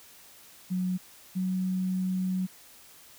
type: tone pair in turn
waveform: sine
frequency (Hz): 183.4 / 185.75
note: F#3 / F#3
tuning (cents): -15 / +7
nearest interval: unison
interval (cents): 22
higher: second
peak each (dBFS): -26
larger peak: neither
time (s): 0.7-0.98 / 1.35-2.47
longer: second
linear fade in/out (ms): 20
effects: white hiss -53 dBFS RMS until 3.18 s